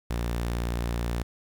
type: tone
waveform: sawtooth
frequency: 58.7 Hz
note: A#1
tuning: 13 cents sharp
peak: -23 dBFS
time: 0.1-1.23 s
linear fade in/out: 5 ms
effects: 9-bit